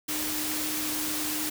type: tone in noise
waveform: sine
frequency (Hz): 305.7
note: D#4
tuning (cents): -30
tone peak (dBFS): -35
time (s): 0.08-1.5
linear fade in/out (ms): 10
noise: white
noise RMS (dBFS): -31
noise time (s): 0.08-1.5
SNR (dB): -7
effects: none